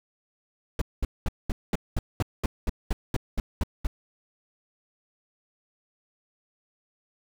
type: noise bursts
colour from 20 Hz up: brown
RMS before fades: -24 dBFS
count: 14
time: 0.79-3.87 s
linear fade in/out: 2 ms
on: 25 ms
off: 210 ms
effects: none